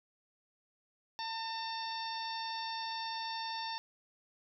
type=harmonic tone with a mistuned harmonic; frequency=903 Hz; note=A5; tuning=45 cents sharp; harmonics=1 / 2 / 3 / 4 / 5 / 6; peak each=-39 / -47 / -50 / -46 / -45 / -46 dBFS; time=1.19-3.78 s; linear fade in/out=0 ms; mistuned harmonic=3; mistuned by=-18 cents; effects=none